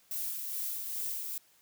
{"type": "noise with tremolo", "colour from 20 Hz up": "violet", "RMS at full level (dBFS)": -35, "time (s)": [0.11, 1.38], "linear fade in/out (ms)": 2, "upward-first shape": "sine", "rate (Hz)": 2.4, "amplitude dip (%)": 35, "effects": ["white hiss -65 dBFS RMS until 1.61 s", "high-pass 60 Hz 12 dB/octave"]}